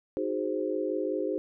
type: chord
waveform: sine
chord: Ab dominant seventh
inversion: second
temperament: equal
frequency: 311.1 / 370 / 415.3 / 523.3 Hz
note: Eb4 / Gb4 / Ab4 / C5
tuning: 0 / 0 / 0 / 0 cents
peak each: -33 dBFS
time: 0.17-1.38 s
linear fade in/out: 0 ms
effects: none